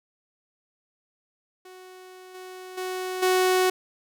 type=tone with level steps; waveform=sawtooth; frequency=370 Hz; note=F#4; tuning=in tune; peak=-40 / -35 / -25 / -15 dBFS; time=1.65-3.7 s; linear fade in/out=5 ms; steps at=2.34 / 2.77 / 3.22 s; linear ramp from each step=10 ms; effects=none